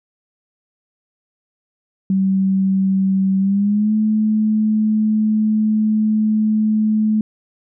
sine tone with pitch glide, 192 to 215.5 Hz, G3 to A3, -36 to -36 cents, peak -13 dBFS, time 2.1-7.21 s, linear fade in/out 2 ms, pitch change +200 cents, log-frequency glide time 3.38-3.93 s, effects none

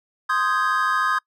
triangle chord, Ab major seventh, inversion first, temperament equal, 1046.5 / 1244.5 / 1568 / 1661.2 Hz, C6 / Eb6 / G6 / Ab6, 0 / 0 / 0 / 0 cents, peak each -23 / -20 / -25 / -24 dBFS, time 0.29-1.19 s, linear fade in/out 10 ms, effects noise-tail reverb RT60 0.1 s tail -25 dB re dry

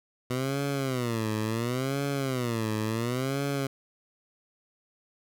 15% pulse tone with vibrato, 123.47 Hz, B2, in tune, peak -21 dBFS, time 0.3-3.67 s, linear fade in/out 5 ms, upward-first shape sine, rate 0.71 Hz, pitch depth 230 cents each way, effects none

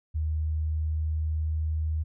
sine tone with pitch glide, 77.8 to 78.3 Hz, D#2 to D#2, 0 to +11 cents, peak -25 dBFS, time 0.14-2.04 s, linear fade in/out 20 ms, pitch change +11 cents, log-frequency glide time 0.4-1.62 s, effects none

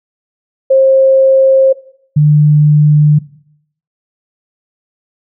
sine tone pair in turn, 533 / 149.57 Hz, C5 / D3, +32 / +32 cents, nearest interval octave + minor seventh, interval 2200 cents, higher first, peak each -4 dBFS, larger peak neither, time 0.7-1.73 / 2.16-3.19 s, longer neither, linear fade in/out 10 ms, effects noise-tail reverb RT60 0.7 s tail -19 dB re dry

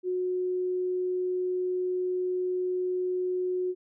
sine tone, 365 Hz, F#4, 24 cents flat, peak -26 dBFS, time 0.03-3.75 s, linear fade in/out 50 ms, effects none

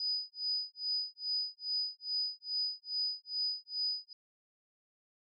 sine tone with tremolo, 4973 Hz, D#8, 2 cents flat, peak -30 dBFS, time 0-4.13 s, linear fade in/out 2 ms, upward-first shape sine, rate 2.4 Hz, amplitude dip 100%, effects none

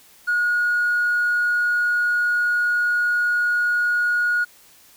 triangle tone, 1445 Hz, F#6, 41 cents flat, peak -14 dBFS, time 0.27-4.45 s, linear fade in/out 20 ms, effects tanh soft clip ceiling -14 dBFS + white hiss -51 dBFS RMS until 4.96 s

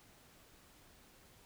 silence, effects pink hiss -63 dBFS RMS until 1.45 s

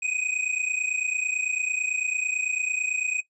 square tone pair together, 2489 / 2518 Hz, D#7 / D#7, 0 / +20 cents, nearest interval unison, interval 20 cents, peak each -28 dBFS, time 0.02-3.21 s, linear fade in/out 10 ms, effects noise-tail reverb RT60 0.1 s tail -17 dB re dry + resampled to 22050 Hz

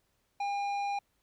sine tone with tanh clipping, 806 Hz, G5, 48 cents sharp, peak -32 dBFS, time 0.4-0.99 s, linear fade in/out 5 ms, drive 11 dB, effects pink hiss -75 dBFS RMS until 1.22 s

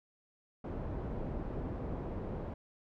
pink low-pass noise, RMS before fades -39 dBFS, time 0.64-2.54 s, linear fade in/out 5 ms, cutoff 650 Hz, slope 12 dB/octave, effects none

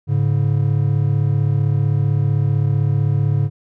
triangle tone pair together, 106.5 / 142.16 Hz, G#2 / C#3, +44 / +44 cents, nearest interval perfect fourth, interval 500 cents, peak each -15 dBFS, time 0.07-3.5 s, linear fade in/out 50 ms, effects none

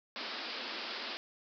white band-pass noise, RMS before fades -41 dBFS, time 0.16-1.17 s, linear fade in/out 0 ms, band 210 to 5100 Hz, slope 96 dB/octave, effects none

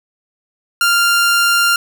sawtooth tone, 1394 Hz, F6, 4 cents flat, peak -7 dBFS, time 0.81-1.76 s, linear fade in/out 2 ms, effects none

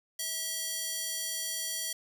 square tone with high-pass filter, 648 Hz, E5, 30 cents flat, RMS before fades -35 dBFS, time 0.19-1.93 s, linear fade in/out 5 ms, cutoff 4500 Hz, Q 0.62, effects none

